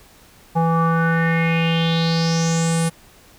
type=tone with low-pass filter sweep; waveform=square; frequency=165.1 Hz; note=E3; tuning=3 cents sharp; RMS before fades=-18 dBFS; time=0.55-2.9 s; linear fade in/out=20 ms; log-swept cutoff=880 to 9900 Hz; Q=5.6; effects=pink hiss -49 dBFS RMS until 3.38 s